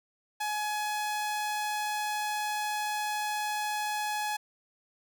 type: tone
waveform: sawtooth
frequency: 843 Hz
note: G#5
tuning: 26 cents sharp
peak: -26 dBFS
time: 0.4-4.37 s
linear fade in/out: 10 ms
effects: none